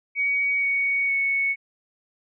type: tone with pitch steps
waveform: sine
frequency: 2253 / 2234 / 2214 Hz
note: C#7 / C#7 / C#7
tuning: +28 / +13 / -3 cents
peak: -20 dBFS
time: 0.15-1.56 s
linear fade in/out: 50 ms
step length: 470 ms
effects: none